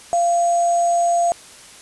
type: tone with sample-and-hold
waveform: sine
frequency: 690 Hz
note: F5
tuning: 21 cents flat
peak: -14 dBFS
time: 0.13-1.32 s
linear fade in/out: 0 ms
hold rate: 7350 Hz
effects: white hiss -42 dBFS RMS until 1.81 s + resampled to 24000 Hz

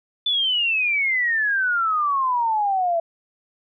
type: exponential sweep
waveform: sine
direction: down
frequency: 3520 to 659.3 Hz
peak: -18 dBFS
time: 0.26-3 s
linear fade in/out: 5 ms
effects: none

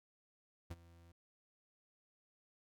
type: tone with ADSR envelope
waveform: 40% pulse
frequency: 84.8 Hz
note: E2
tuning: 50 cents sharp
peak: -40 dBFS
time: 0.7-1.12 s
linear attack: 12 ms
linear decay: 35 ms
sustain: -19 dB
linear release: 7 ms
effects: none

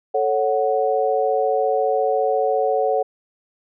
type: chord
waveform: sine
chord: F# minor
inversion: first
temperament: equal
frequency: 440 / 554.4 / 740 Hz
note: A4 / C#5 / F#5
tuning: 0 / 0 / 0 cents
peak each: -21 dBFS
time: 0.14-3.03 s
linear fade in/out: 10 ms
effects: none

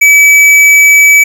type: tone with tanh clipping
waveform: sine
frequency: 2292 Hz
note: D7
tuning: 43 cents flat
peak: -3 dBFS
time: 0.01-1.24 s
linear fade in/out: 10 ms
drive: 15 dB
effects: none

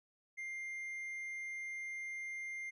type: tone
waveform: triangle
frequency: 2100 Hz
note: C7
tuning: 6 cents sharp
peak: -39 dBFS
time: 0.37-2.71 s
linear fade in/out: 20 ms
effects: resampled to 24000 Hz

